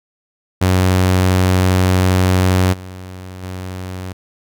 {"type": "tone with level steps", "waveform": "sawtooth", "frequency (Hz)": 92.5, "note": "F#2", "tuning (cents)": 0, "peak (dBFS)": [-7, -26, -21], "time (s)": [0.61, 4.13], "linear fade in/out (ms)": 10, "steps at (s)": [2.72, 3.42], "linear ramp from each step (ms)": 20, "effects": []}